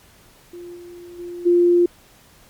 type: tone with level steps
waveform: sine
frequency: 349.5 Hz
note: F4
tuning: 1 cent sharp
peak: -33 / -36 / -29 / -11 dBFS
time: 0.53-1.86 s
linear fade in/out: 5 ms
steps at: 0.75 / 1.18 / 1.45 s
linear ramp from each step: 20 ms
effects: pink hiss -51 dBFS RMS until 2.49 s + MP3 96 kbps